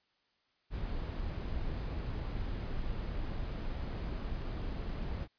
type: noise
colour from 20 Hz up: brown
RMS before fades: -37 dBFS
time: 0.7-5.28 s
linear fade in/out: 50 ms
effects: white hiss -75 dBFS RMS until 5.38 s + resampled to 11025 Hz